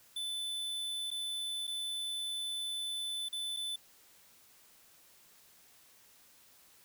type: tone with dropouts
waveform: square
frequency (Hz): 3510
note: A7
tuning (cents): -5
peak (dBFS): -36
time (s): 0.16-3.76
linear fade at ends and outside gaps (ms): 5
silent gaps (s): 1.105-1.113 / 1.67-1.676 / 3.287-3.327 / 3.565-3.569
effects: white hiss -62 dBFS RMS until 6.84 s